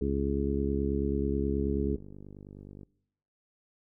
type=harmonic tone; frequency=69.3 Hz; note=C#2; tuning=in tune; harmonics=1 / 2 / 3 / 4 / 5 / 6; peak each=-32 / -37 / -33 / -34 / -35 / -33 dBFS; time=0.01-1.96 s; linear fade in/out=5 ms
type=click train; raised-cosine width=3 ms; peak=-34 dBFS; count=62; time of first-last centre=1.6-2.832 s; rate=49.5 Hz
effects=noise-tail reverb RT60 0.8 s tail -23 dB re dry